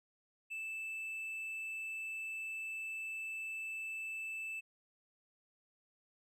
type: tone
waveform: triangle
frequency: 2637 Hz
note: E7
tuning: in tune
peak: -38 dBFS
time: 0.5-4.61 s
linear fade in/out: 20 ms
effects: none